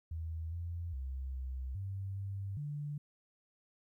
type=tone with pitch steps; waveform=sine; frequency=81 / 85.3 / 66.1 / 64.8 / 97.1 / 98.3 / 146.4 Hz; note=E2 / F2 / C2 / C2 / G2 / G2 / D3; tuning=-30 / -40 / +18 / -16 / -16 / +5 / -5 cents; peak=-37 dBFS; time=0.11-2.98 s; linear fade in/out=5 ms; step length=410 ms; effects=13-bit